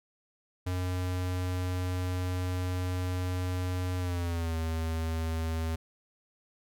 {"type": "tone with pitch glide", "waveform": "square", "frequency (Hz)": [91, 81.07], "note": ["F#2", "E2"], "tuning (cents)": [-28, -28], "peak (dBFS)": -30, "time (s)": [0.66, 5.76], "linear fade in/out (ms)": 10, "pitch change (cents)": -200, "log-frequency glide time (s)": [3.98, 4.56], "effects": []}